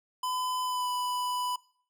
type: tone with pitch glide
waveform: square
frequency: 1009 to 992.8 Hz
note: B5 to B5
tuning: +37 to +9 cents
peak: -30 dBFS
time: 0.23-1.56 s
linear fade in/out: 5 ms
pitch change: -28 cents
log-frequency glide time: 0.63-0.88 s
effects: noise-tail reverb RT60 0.5 s tail -21 dB re dry